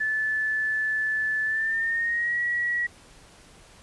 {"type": "tone with pitch glide", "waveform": "sine", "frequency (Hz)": [1742, 1921.7], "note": ["A6", "B6"], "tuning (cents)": [-18, -48], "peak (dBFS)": -23, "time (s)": [0, 2.87], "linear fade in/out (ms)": 10, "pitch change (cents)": 170, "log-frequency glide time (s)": [1.44, 2.4], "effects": ["pink hiss -52 dBFS RMS until 3.82 s", "resampled to 24000 Hz"]}